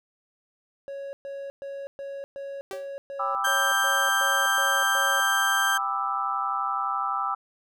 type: tone bursts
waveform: triangle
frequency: 554.4 Hz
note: C#5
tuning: in tune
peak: -31 dBFS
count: 12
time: 0.88-5.2 s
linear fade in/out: 0 ms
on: 250 ms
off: 120 ms
type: tone with exponential decay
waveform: sawtooth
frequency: 387.5 Hz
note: G4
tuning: 20 cents flat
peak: -27 dBFS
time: 2.71-2.91 s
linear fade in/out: 1 ms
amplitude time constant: 43 ms
type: chord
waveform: sine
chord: E minor seventh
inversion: first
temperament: just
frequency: 791.1 / 988.9 / 1186.7 / 1318.5 Hz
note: G5 / B5 / D6 / E6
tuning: +16 / +2 / +18 / 0 cents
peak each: -31 / -34 / -30 / -28 dBFS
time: 3.19-7.35 s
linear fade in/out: 10 ms
type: tone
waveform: 35% pulse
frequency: 1580 Hz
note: G6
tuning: 13 cents sharp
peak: -21 dBFS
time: 3.44-5.78 s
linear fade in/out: 10 ms
effects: none

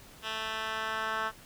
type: tone with band-pass filter sweep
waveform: 10% pulse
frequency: 220 Hz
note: A3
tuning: in tune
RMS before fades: -34 dBFS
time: 0.22-1.32 s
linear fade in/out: 50 ms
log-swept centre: 2600 to 1500 Hz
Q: 1.9
effects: pink hiss -53 dBFS RMS until 1.45 s

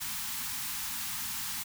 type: band-stop noise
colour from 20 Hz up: white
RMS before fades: -36 dBFS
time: 0-1.64 s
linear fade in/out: 20 ms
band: 280 to 790 Hz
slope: 96 dB/octave
effects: none

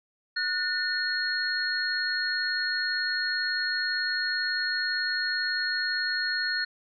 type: tone cluster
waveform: sine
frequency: 1465 / 1803 / 4290 Hz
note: F#6 / A6 / C8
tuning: -18 / +42 / +42 cents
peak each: -30 dBFS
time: 0.36-6.65 s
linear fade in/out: 10 ms
effects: none

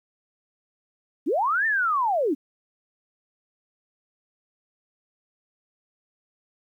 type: linear two-way sweep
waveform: sine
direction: up then down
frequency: 233.4 to 1828 to 245.8 Hz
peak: -20 dBFS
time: 1.26-2.35 s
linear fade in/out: 20 ms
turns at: 1.66 s
effects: 10-bit

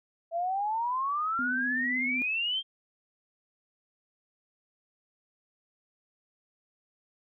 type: exponential sweep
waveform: sine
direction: up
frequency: 659.3 to 3217 Hz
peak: -27 dBFS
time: 0.31-2.63 s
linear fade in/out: 50 ms
type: tone with vibrato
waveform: sine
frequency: 251.4 Hz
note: B3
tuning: 31 cents sharp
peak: -33 dBFS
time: 1.39-2.22 s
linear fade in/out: 0 ms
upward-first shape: sine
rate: 16 Hz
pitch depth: 31 cents each way
effects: none

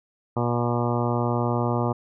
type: harmonic tone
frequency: 120 Hz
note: B2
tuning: 49 cents flat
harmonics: 1 / 2 / 3 / 4 / 5 / 6 / 7 / 8 / 9 / 10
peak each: -25 / -28 / -30 / -31 / -32 / -33 / -33 / -34 / -35 / -35 dBFS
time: 0.36-1.93 s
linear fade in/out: 10 ms
effects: none

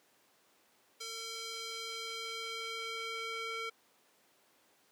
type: tone with band-pass filter sweep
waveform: square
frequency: 452.8 Hz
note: A4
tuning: 50 cents sharp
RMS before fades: -41 dBFS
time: 1-3.7 s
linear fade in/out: 10 ms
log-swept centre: 5200 to 2200 Hz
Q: 1.2
effects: pink hiss -68 dBFS RMS until 4.91 s + high-pass 300 Hz 12 dB/octave

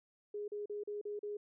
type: tone bursts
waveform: sine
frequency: 414.4 Hz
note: G#4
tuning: 4 cents flat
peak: -38 dBFS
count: 6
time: 0.34-1.37 s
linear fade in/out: 5 ms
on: 140 ms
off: 38 ms
effects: none

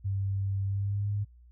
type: tone with pitch glide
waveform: sine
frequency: 98 to 102.46 Hz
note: G2 to G#2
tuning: 0 to -23 cents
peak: -27 dBFS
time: 0.04-1.25 s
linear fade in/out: 20 ms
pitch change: +77 cents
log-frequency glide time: 0.65-1.09 s
effects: added 60 Hz sine -52 dBFS peak until 1.51 s

